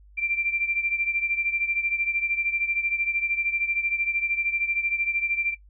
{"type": "beating tone pair", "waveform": "sine", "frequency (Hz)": [2357, 2370], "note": ["D7", "D7"], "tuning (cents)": [6, 15], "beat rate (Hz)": 13, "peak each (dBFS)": [-25, -28], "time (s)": [0.17, 5.55], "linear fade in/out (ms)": 20, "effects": ["noise-tail reverb RT60 0.1 s tail -18 dB re dry", "added 50 Hz sine -49 dBFS peak until 5.69 s"]}